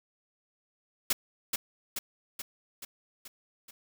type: noise with echo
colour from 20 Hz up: white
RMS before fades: -26 dBFS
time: 1.1-1.13 s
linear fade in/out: 5 ms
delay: 430 ms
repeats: 6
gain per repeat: -4 dB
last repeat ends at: 3.71 s
effects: none